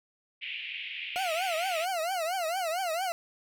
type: band-pass noise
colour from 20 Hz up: white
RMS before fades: -38 dBFS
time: 0.41-1.86 s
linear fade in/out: 20 ms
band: 2200 to 3000 Hz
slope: 48 dB/octave
type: tone with vibrato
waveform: 40% pulse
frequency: 698.5 Hz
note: F5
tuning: in tune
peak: -28 dBFS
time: 1.16-3.12 s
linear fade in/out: 0 ms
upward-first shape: triangle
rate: 4.4 Hz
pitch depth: 210 cents each way
effects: none